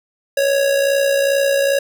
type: tone with amplitude modulation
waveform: square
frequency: 554.4 Hz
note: C#5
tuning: in tune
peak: -12 dBFS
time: 0.37-1.79 s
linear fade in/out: 5 ms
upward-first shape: sine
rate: 62.4 Hz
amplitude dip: 50%
effects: none